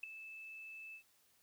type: tone with ADSR envelope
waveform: sine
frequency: 2626 Hz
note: E7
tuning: 7 cents flat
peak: -35 dBFS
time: 0.03-1.03 s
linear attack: 7 ms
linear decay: 4 ms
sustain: -13 dB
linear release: 88 ms
effects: white hiss -72 dBFS RMS until 1.42 s